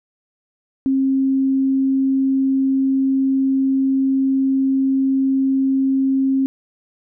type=tone; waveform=sine; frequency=267.9 Hz; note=C4; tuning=41 cents sharp; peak=-14 dBFS; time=0.86-6.46 s; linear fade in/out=0 ms; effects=none